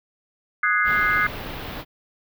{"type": "chord", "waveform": "sine", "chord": "Ab dominant seventh", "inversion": "second", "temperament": "equal", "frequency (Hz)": [1244.5, 1480, 1661.2, 2093], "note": ["Eb6", "Gb6", "Ab6", "C7"], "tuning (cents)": [0, 0, 0, 0], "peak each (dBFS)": -23, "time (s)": [0.63, 1.27], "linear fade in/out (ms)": 5}
{"type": "band-stop noise", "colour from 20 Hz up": "pink", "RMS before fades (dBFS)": -33, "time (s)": [0.84, 1.85], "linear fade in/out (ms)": 50, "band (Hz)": [4000, 16000], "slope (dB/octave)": 24}
{"effects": []}